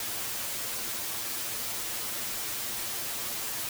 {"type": "noise with comb filter", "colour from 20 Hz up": "white", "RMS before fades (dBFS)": -34, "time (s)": [0, 3.69], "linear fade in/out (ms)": 2, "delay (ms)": 8.8, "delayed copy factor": 0.8, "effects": []}